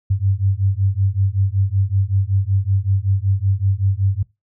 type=beating tone pair; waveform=sine; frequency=95 / 100.3 Hz; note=F#2 / G2; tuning=+46 / +40 cents; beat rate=5.3 Hz; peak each=-18 / -18 dBFS; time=0.1-4.23 s; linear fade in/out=10 ms; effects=noise-tail reverb RT60 0.2 s tail -20 dB re dry